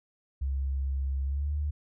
sine tone with pitch glide, 67.7 to 73.83 Hz, C#2 to D2, -40 to +10 cents, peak -27 dBFS, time 0.41-1.71 s, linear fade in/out 10 ms, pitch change +150 cents, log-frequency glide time 1.24-1.53 s, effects none

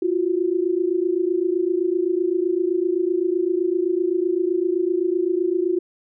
sine tone pair together, 342.2 / 370 Hz, F4 / F#4, -35 / 0 cents, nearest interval minor second, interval 135 cents, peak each -21 dBFS, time 0.02-5.79 s, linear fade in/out 5 ms, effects none

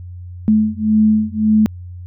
sine beating tone pair, 214.6 / 216.4 Hz, A3 / A3, -43 / -29 cents, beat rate 1.8 Hz, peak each -14 dBFS, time 0.48-1.66 s, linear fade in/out 0 ms, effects added 89 Hz sine -29 dBFS peak until 2.06 s

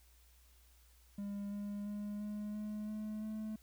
triangle tone with pitch steps, 201.9 / 204.2 / 206.6 / 209 / 211.4 / 213.9 / 216.4 Hz, G#3 / G#3 / G#3 / G#3 / G#3 / A3 / A3, -49 / -29 / -9 / +11 / +31 / -49 / -29 cents, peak -37 dBFS, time 1.18-3.56 s, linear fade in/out 5 ms, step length 340 ms, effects added 60 Hz sine -63 dBFS peak until 3.62 s + white hiss -69 dBFS RMS until 3.62 s

